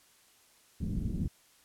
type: low-pass noise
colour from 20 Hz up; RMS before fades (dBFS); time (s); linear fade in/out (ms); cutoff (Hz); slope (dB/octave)
white; -33; 0.8-1.28; 10; 210; 24
effects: white hiss -63 dBFS RMS until 1.64 s + low-pass 12000 Hz 12 dB/octave